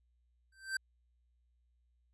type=tone with exponential growth; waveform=square; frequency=1559 Hz; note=G6; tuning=10 cents flat; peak=-31 dBFS; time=0.52-0.77 s; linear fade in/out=5 ms; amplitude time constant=54 ms; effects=added 60 Hz sine -70 dBFS peak until 2.13 s + resampled to 24000 Hz